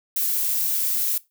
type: noise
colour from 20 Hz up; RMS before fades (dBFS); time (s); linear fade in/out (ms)
violet; -23; 0.16-1.18; 5
effects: noise-tail reverb RT60 0.2 s tail -19 dB re dry